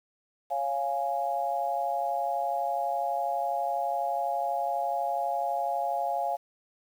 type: chord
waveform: sine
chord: Db major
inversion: none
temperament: equal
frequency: 554.4 / 698.5 / 830.6 Hz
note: Db5 / F5 / Ab5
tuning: 0 / 0 / 0 cents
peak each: -34 / -29 / -31 dBFS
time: 0.5-6.37 s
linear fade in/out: 20 ms
effects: 9-bit